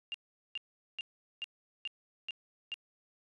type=tone bursts; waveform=sine; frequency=2800 Hz; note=F7; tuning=4 cents sharp; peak=-35 dBFS; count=7; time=0.12-2.741 s; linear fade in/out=0 ms; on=23 ms; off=410 ms; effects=resampled to 22050 Hz